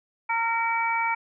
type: harmonic tone with a mistuned harmonic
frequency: 458.5 Hz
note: A#4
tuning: 29 cents flat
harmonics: 2 / 3 / 4 / 5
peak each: -25 / -31 / -36 / -27 dBFS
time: 0.29-1.15 s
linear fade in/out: 10 ms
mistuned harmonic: 4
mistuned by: +20 cents
effects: none